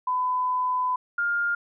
sine tone pair in turn, 1005 / 1408.2 Hz, B5 / F6, +30 / +14 cents, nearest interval tritone, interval 584 cents, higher second, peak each -22 dBFS, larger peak neither, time 0.07-0.96 / 1.18-1.55 s, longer first, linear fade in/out 5 ms, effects none

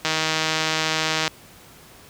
click train, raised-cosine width 0.2 ms, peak -4 dBFS, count 195, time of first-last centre 0.05-1.278 s, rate 158 Hz, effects pink hiss -47 dBFS RMS until 2.09 s + high-pass 60 Hz 12 dB/octave

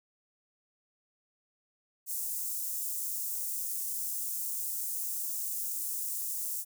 white high-pass noise, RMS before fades -35 dBFS, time 2.06-6.65 s, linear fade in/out 50 ms, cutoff 7100 Hz, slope 24 dB/octave, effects none

